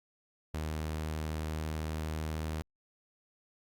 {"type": "tone with pitch glide", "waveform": "sawtooth", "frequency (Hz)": [77.78, 78.32], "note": ["D#2", "D#2"], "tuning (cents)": [0, 12], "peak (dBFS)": -30, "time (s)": [0.54, 2.62], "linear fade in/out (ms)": 0, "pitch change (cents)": 12, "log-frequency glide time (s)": [0.77, 2.42], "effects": ["Opus 48 kbps"]}